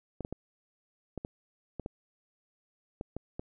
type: clicks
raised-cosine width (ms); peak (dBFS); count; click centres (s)
2; -23; 10; 0.207 / 0.249 / 0.326 / 1.177 / 1.249 / 1.797 / 1.861 / 3.011 / 3.166 / 3.395
effects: none